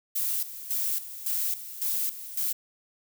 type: noise with tremolo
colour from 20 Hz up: violet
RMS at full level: -28 dBFS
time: 0.15-2.53 s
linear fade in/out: 10 ms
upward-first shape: square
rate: 1.8 Hz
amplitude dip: 75%
effects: none